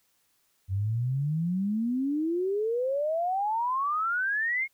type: exponential sweep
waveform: sine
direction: up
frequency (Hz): 92.5 to 2186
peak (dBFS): -25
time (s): 0.68-4.68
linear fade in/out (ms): 50
effects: white hiss -70 dBFS RMS until 4.73 s